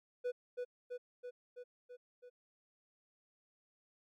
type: tone with echo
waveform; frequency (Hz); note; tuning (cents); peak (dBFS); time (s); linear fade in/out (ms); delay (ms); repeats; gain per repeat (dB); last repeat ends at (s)
triangle; 493.1; B4; -3; -32; 0.24-0.32; 20; 330; 6; -3; 2.3
effects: MP3 64 kbps